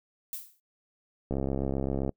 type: noise with exponential decay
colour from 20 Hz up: violet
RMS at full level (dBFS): -33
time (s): 0.33-0.6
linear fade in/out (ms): 1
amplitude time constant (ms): 57
type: click train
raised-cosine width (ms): 2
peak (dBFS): -17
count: 54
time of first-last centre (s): 1.31-2.093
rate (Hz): 67.7
effects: noise-tail reverb RT60 0.1 s tail -26 dB re dry